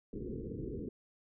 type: low-pass noise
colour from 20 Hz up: white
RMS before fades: -41 dBFS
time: 0.13-0.89 s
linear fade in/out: 2 ms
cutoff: 470 Hz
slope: 96 dB/octave
effects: none